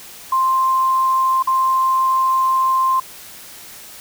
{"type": "tone with dropouts", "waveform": "sine", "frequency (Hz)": 1049, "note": "C6", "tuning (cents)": 4, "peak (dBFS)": -13, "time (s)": [0.32, 3], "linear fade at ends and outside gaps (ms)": 5, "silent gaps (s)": [1.426, 1.472], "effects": ["white hiss -38 dBFS RMS until 4 s"]}